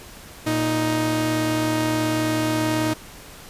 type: tone pair together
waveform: sawtooth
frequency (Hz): 116.9 / 312.1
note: A#2 / D#4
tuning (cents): +5 / +5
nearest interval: octave + perfect fourth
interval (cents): 1700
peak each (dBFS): -22 / -17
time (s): 0.46-2.94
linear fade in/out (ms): 10
effects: pink hiss -42 dBFS RMS until 3.49 s + resampled to 32000 Hz